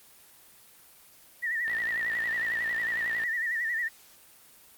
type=tone with vibrato; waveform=sine; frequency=1864.7 Hz; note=A#6; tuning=in tune; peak=-27 dBFS; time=1.42-3.89 s; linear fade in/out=20 ms; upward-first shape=sine; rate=11 Hz; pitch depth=87 cents each way
type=click train; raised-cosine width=0.3 ms; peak=-25 dBFS; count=90; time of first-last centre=1.68-3.236 s; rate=57.2 Hz
effects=white hiss -55 dBFS RMS until 4.77 s + Opus 24 kbps